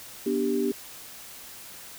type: chord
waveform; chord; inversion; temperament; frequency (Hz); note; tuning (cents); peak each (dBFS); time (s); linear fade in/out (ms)
sine; G major; first; equal with one note detuned; 244.2 / 293.7 / 392; B3 / D4 / G4; -19 / 0 / 0; -28 / -29 / -26; 0.26-0.72; 5
effects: white hiss -44 dBFS RMS until 1.98 s